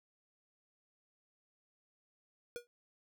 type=tone with exponential decay; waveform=square; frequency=480.6 Hz; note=B4; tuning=47 cents flat; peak=-37 dBFS; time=2.56-2.67 s; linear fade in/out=0 ms; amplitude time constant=22 ms; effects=none